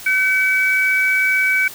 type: tone pair together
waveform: sine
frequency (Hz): 1523.2 / 2279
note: F#6 / C#7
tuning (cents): +50 / +47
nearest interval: perfect fifth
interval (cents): 697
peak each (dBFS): -18 / -15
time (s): 0.06-1.68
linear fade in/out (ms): 5
effects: white hiss -35 dBFS RMS until 1.74 s